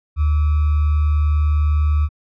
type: tone with sample-and-hold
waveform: sine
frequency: 75.2 Hz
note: D2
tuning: 42 cents sharp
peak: -13 dBFS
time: 0.16-2.09 s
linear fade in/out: 50 ms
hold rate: 1225 Hz
effects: low-pass 2000 Hz 12 dB/octave